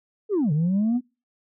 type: linear two-way sweep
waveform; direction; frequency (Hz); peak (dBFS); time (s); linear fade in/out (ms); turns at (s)
sine; down then up; 446.1 to 142.7 to 254.7; -17; 0.29-1.01; 50; 0.52
effects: noise-tail reverb RT60 0.3 s tail -22 dB re dry + tanh soft clip ceiling -17 dBFS